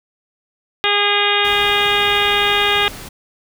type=harmonic tone; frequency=409 Hz; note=G#4; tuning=26 cents flat; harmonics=1 / 2 / 3 / 4 / 5 / 6 / 7 / 8 / 9; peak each=-22 / -22 / -22 / -22 / -22 / -22 / -22 / -22 / -22 dBFS; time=0.84-2.88 s; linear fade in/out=0 ms
type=noise; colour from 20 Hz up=pink; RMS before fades=-33 dBFS; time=1.44-3.09 s; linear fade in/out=10 ms
effects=none